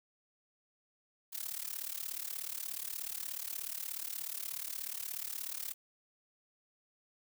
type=noise with amplitude modulation; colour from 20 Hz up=blue; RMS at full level=-37 dBFS; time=1.32-5.74 s; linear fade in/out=20 ms; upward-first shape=sine; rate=36.7 Hz; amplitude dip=90%; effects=none